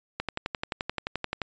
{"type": "click train", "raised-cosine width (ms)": 0.3, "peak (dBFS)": -13, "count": 15, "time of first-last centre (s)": [0.2, 1.417], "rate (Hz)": 11.5, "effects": ["resampled to 16000 Hz"]}